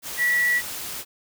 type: tone in noise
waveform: sine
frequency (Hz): 1944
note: B6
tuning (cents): -28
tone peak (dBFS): -18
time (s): 0.17-0.62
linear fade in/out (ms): 50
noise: white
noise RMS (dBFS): -33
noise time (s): 0.02-1.05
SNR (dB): +12
effects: none